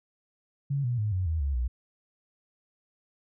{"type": "tone with pitch steps", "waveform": "sine", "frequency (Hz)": [139.9, 121.79, 106.02, 92.3, 80.35, 69.95, 60.9], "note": ["C#3", "B2", "G#2", "F#2", "E2", "C#2", "B1"], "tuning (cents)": [16, -24, 36, -4, -44, 16, -24], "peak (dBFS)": -25, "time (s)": [0.7, 1.68], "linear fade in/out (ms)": 10, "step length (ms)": 140, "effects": []}